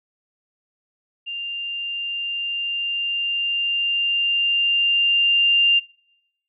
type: tone with level ramp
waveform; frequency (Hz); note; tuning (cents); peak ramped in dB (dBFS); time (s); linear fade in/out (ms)
sine; 2793; F7; -1; -27 to -13; 1.26-5.8; 20
effects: noise-tail reverb RT60 0.9 s tail -26 dB re dry